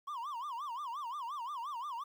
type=tone with vibrato; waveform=triangle; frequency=1052 Hz; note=C6; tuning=9 cents sharp; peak=-36 dBFS; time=0.07-2.04 s; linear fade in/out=10 ms; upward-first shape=sine; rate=5.7 Hz; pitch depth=240 cents each way; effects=11-bit